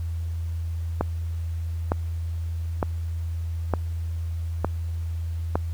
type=click train; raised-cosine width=1 ms; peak=-8 dBFS; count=6; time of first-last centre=1.01-5.555 s; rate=1.1 Hz; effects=added 83 Hz sine -26 dBFS peak until 5.73 s + pink hiss -53 dBFS RMS until 5.73 s